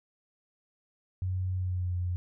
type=tone with pitch glide; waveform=sine; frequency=92.5 to 89.3 Hz; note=F#2 to F2; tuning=0 to +39 cents; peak=-28 dBFS; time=1.22-2.16 s; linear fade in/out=0 ms; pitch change=-61 cents; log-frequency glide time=1.55-1.92 s; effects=none